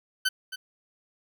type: tone with echo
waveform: 20% pulse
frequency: 1523 Hz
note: F#6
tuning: 50 cents sharp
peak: -17 dBFS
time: 0.25-0.29 s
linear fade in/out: 10 ms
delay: 270 ms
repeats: 1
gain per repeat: -12 dB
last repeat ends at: 0.56 s
effects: none

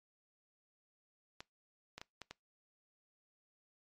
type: clicks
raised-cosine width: 0.2 ms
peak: -28 dBFS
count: 5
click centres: 1.405 / 1.98 / 2.015 / 2.217 / 2.31 s
effects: noise-tail reverb RT60 0.2 s tail -24 dB re dry + MP3 64 kbps

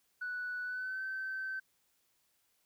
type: tone with pitch glide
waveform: sine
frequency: 1480 to 1542 Hz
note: F#6 to G6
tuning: 0 to -29 cents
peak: -35 dBFS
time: 0.21-1.6 s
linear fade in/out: 10 ms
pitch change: +71 cents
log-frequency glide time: 0.63-1.03 s
effects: tanh soft clip ceiling -32 dBFS + white hiss -75 dBFS RMS until 2.65 s

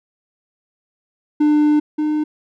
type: tone pair in turn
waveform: triangle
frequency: 299.3 / 303.8 Hz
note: D4 / D#4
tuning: +33 / -41 cents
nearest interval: unison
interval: 26 cents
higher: second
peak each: -9 / -14 dBFS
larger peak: first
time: 1.4-1.8 / 1.98-2.24 s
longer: first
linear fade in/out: 10 ms
effects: none

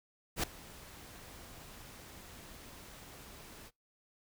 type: noise with ADSR envelope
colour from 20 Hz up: pink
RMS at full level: -31 dBFS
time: 0.36-3.71 s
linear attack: 75 ms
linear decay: 3 ms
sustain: -21 dB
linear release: 41 ms
effects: noise-tail reverb RT60 0.2 s tail -25 dB re dry

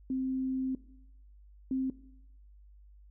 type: tone pair in turn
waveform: sine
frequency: 261.6 / 262.8 Hz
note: C4 / C4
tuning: 0 / +8 cents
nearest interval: unison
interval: 8 cents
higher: second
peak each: -29 / -28 dBFS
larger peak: second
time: 0.1-0.75 / 1.71-1.9 s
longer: first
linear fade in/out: 2 ms
effects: noise-tail reverb RT60 0.8 s tail -18 dB re dry + added 50 Hz sine -53 dBFS peak until 3.1 s

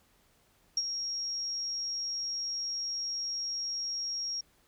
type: tone with ADSR envelope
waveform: sine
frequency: 5590 Hz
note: F8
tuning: 1 cent sharp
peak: -24 dBFS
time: 0.77-4.41 s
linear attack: 4 ms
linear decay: 42 ms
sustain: -8 dB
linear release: 6 ms
effects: pink hiss -67 dBFS RMS until 4.67 s

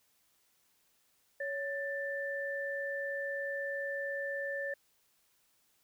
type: tone pair together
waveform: sine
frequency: 558 / 1771.5 Hz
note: C#5 / A6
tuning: +11 / +11 cents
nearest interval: octave + minor sixth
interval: 2000 cents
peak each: -37 / -37 dBFS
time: 1.4-4.74 s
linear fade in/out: 5 ms
effects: white hiss -72 dBFS RMS until 5.83 s

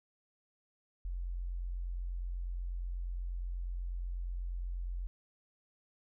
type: tone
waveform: sine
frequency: 44.15 Hz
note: F1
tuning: 20 cents sharp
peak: -35 dBFS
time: 1.05-5.07 s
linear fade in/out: 0 ms
effects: none

